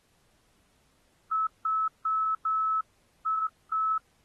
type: tone bursts at uneven times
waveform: sine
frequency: 1300 Hz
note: E6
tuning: 24 cents flat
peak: -24 dBFS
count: 6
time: 1.31-1.47 / 1.65-1.88 / 2.05-2.35 / 2.45-2.81 / 3.26-3.47 / 3.72-3.98 s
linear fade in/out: 5 ms
effects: pink hiss -68 dBFS RMS until 4.24 s + AAC 32 kbps